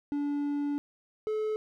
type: tone pair in turn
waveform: triangle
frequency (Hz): 288.4 / 431.1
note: D4 / A4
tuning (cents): -31 / -35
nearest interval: perfect fifth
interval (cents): 696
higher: second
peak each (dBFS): -26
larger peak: neither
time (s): 0.12-0.78 / 1.27-1.56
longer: first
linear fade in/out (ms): 0
effects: none